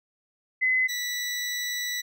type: tone pair in turn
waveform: sine / 20% pulse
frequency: 2030 / 1962 Hz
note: B6 / B6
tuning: +47 / -12 cents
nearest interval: minor second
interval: 59 cents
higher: first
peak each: -20 / -23 dBFS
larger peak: first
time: 0.61-0.88 / 0.88-2.02 s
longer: second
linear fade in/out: 20 ms
effects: none